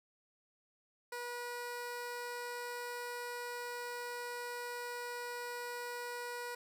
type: tone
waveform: 15% pulse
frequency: 484.6 Hz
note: B4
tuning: 33 cents flat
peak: -34 dBFS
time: 1.12-6.55 s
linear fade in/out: 5 ms
effects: none